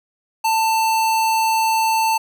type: tone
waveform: square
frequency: 890 Hz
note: A5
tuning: 20 cents sharp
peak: -16 dBFS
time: 0.44-2.18 s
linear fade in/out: 10 ms
effects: none